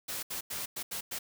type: noise bursts at uneven times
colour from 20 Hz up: white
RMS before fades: -37 dBFS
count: 6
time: 0.08-0.23 / 0.3-0.41 / 0.5-0.66 / 0.76-0.83 / 0.91-1.01 / 1.11-1.19 s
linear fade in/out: 10 ms
effects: none